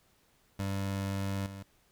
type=tone with level steps; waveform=25% pulse; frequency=98 Hz; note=G2; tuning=in tune; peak=-28 / -38 dBFS; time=0.59-1.63 s; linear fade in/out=5 ms; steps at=1.46 s; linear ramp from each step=2 ms; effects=pink hiss -68 dBFS RMS until 1.91 s